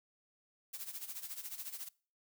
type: noise with tremolo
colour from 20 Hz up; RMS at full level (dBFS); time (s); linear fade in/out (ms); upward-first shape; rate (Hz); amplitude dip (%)
blue; -42; 0.73-1.89; 10; sine; 14; 75
effects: noise-tail reverb RT60 0.4 s tail -23 dB re dry